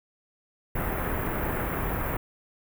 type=band-stop noise; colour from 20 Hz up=pink; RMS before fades=-29 dBFS; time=0.75-2.17 s; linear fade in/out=5 ms; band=2000 to 14000 Hz; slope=24 dB/octave; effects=none